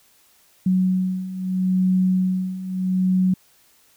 sine beating tone pair, 185 / 185.77 Hz, F#3 / F#3, 0 / +7 cents, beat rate 0.77 Hz, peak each -23 / -19 dBFS, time 0.66-3.34 s, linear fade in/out 5 ms, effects white hiss -57 dBFS RMS until 3.96 s

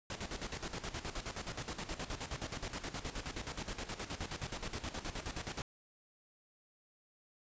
pink noise with tremolo, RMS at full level -40 dBFS, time 0.1-5.62 s, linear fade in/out 2 ms, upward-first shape square, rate 9.5 Hz, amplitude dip 70%, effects resampled to 16000 Hz

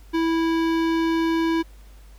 sine tone with hard clipping, 328.4 Hz, E4, 6 cents flat, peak -21 dBFS, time 0.13-1.63 s, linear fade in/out 20 ms, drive 18 dB, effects added 50 Hz sine -43 dBFS peak until 2.18 s + pink hiss -56 dBFS RMS until 2.18 s

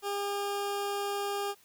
20% pulse tone, 403.7 Hz, G#4, 49 cents flat, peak -26 dBFS, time 0.02-1.55 s, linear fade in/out 50 ms, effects white hiss -62 dBFS RMS until 1.64 s

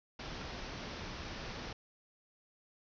pink low-pass noise, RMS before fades -44 dBFS, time 0.19-1.73 s, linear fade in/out 5 ms, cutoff 5900 Hz, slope 96 dB/octave, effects none

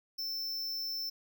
square tone, 5330 Hz, E8, 18 cents sharp, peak -35 dBFS, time 0.18-1.1 s, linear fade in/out 10 ms, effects none

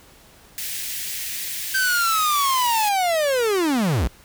white high-pass noise, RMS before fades -29 dBFS, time 0.58-2.89 s, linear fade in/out 0 ms, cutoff 1700 Hz, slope 48 dB/octave
45% pulse linear sweep, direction down, 1568 to 43.86 Hz, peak -18 dBFS, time 1.74-4.08 s, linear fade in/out 10 ms
effects pink hiss -50 dBFS RMS until 4.24 s

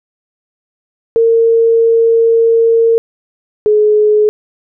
sine tone pair in turn, 457.5 / 423.5 Hz, A#4 / G#4, -32 / +34 cents, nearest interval minor second, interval 134 cents, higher first, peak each -6 dBFS, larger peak neither, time 1.16-2.98 / 3.66-4.29 s, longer first, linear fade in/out 0 ms, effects none

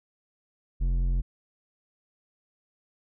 square tone with low-pass filter, 43.99 Hz, F1, 13 cents sharp, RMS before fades -25 dBFS, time 0.8-1.22 s, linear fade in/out 20 ms, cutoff 150 Hz, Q 0.58, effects none

